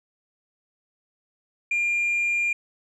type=tone; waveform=sine; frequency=2400 Hz; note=D7; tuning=37 cents sharp; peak=-19 dBFS; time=1.71-2.53 s; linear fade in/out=5 ms; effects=tanh soft clip ceiling -19 dBFS